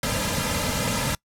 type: noise with comb filter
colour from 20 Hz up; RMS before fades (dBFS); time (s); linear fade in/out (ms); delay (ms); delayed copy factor
pink; -25; 0.03-1.15; 2; 2.7; -0.95
effects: noise-tail reverb RT60 0.1 s tail -24 dB re dry + low-pass 12000 Hz 12 dB/octave